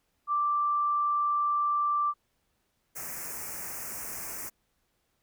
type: tone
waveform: sine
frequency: 1174.7 Hz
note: D6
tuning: in tune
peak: -24 dBFS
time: 0.27-2.14 s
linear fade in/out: 50 ms
type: band-stop noise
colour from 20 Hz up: white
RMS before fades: -38 dBFS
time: 2.95-4.5 s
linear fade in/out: 20 ms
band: 2400 to 5500 Hz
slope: 48 dB/octave
effects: pink hiss -75 dBFS RMS until 5.22 s